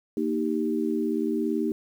sine chord, Eb major, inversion second, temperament equal, 233.1 / 311.1 / 392 Hz, Bb3 / Eb4 / G4, 0 / 0 / 0 cents, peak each -28 / -27 / -29 dBFS, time 0.17-1.72 s, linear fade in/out 2 ms, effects 9-bit

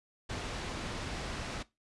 pink low-pass noise, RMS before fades -39 dBFS, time 0.29-1.63 s, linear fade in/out 10 ms, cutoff 5300 Hz, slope 12 dB/octave, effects noise-tail reverb RT60 0.2 s tail -18 dB re dry + resampled to 24000 Hz

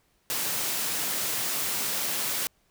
white high-pass noise, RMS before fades -29 dBFS, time 0.3-2.47 s, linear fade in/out 0 ms, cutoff 110 Hz, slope 48 dB/octave, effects pink hiss -68 dBFS RMS until 2.7 s

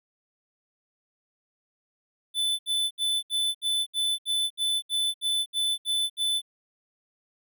square tone bursts, 3507 Hz, A7, 6 cents flat, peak -24 dBFS, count 13, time 2.34-6.418 s, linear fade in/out 50 ms, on 250 ms, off 69 ms, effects none

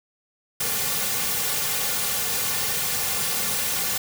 white noise with comb filter, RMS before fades -25 dBFS, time 0.6-3.98 s, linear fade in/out 5 ms, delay 3.1 ms, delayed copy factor -1, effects none

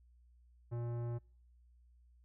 sine tone with tanh clipping, 118.8 Hz, A#2, 33 cents sharp, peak -39 dBFS, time 0.71-1.19 s, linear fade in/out 20 ms, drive 16 dB, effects noise-tail reverb RT60 0.5 s tail -26 dB re dry + added 60 Hz sine -62 dBFS peak until 2.24 s

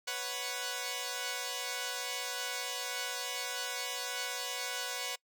5% pulse chord, B suspended second, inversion none, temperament equal, 493.9 / 554.4 / 740 Hz, B4 / C#5 / F#5, 0 / 0 / 0 cents, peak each -28 / -29 / -28 dBFS, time 0.07-5.16 s, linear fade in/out 10 ms, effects noise-tail reverb RT60 0.1 s tail -24 dB re dry

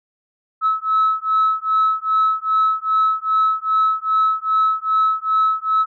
sine beating tone pair, 1295 / 1297.5 Hz, E6 / E6, -31 / -28 cents, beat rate 2.5 Hz, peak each -17 dBFS, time 0.61-5.86 s, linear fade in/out 50 ms, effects tanh soft clip ceiling -9 dBFS

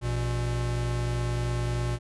square tone pair together, 56.53 / 119.7 Hz, A1 / A#2, +48 / +46 cents, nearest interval octave + minor second, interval 1298 cents, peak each -32 / -28 dBFS, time 0.01-1.99 s, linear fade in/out 50 ms, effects resampled to 24000 Hz

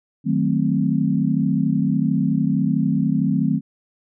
sine chord, D# diminished seventh, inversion none, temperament equal with one note detuned, 155.56 / 186.39 / 220 / 261.6 Hz, D#3 / F#3 / A3 / C4, 0 / +13 / 0 / 0 cents, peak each -22 dBFS, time 0.24-3.61 s, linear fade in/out 50 ms, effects none

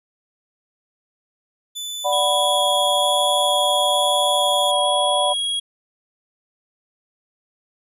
sawtooth tone, 3497 Hz, A7, 11 cents flat, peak -24 dBFS, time 1.75-4.72 s, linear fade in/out 20 ms
sine chord, B minor, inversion first, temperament equal, 587.3 / 740 / 987.8 Hz, D5 / F#5 / B5, 0 / 0 / 0 cents, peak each -21 / -22 / -23 dBFS, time 2.04-5.34 s, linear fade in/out 20 ms
square tone with vibrato, 3322 Hz, G#7, in tune, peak -21 dBFS, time 2.12-5.6 s, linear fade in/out 10 ms, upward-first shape square, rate 1.1 Hz, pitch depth 8 cents each way
effects resampled to 32000 Hz

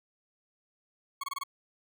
40% pulse tone bursts, 1100 Hz, C#6, 14 cents flat, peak -32 dBFS, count 5, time 1.21-1.436 s, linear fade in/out 5 ms, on 26 ms, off 24 ms, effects none

